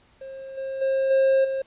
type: tone with level steps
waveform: triangle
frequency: 535 Hz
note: C5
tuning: 38 cents sharp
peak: -33 / -26 / -18 / -14 / -22 dBFS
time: 0.21-1.62 s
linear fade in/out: 5 ms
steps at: 0.57 / 0.81 / 1.1 / 1.44 s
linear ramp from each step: 10 ms
effects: pink hiss -59 dBFS RMS until 1.66 s + resampled to 8000 Hz